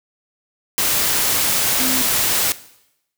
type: tone in noise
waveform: sine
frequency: 256.9 Hz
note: C4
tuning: 32 cents flat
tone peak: -24 dBFS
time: 1.8-2.02 s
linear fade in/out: 0 ms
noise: white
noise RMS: -18 dBFS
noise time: 0.78-2.52 s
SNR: -9 dB
effects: noise-tail reverb RT60 0.8 s tail -17 dB re dry